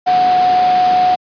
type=tone in noise; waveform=sine; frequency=732 Hz; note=F#5; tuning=19 cents flat; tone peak=-9 dBFS; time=0.06-1.16 s; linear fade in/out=20 ms; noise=pink; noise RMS=-23 dBFS; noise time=0.06-1.16 s; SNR=+11 dB; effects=high-pass 200 Hz 12 dB/octave + resampled to 11025 Hz